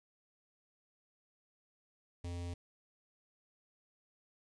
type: tone with notch filter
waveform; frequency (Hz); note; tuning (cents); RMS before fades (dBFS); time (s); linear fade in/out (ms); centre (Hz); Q
square; 87.1; F2; -4; -41; 2.24-2.54; 5; 1400; 1.2
effects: resampled to 22050 Hz + 11-bit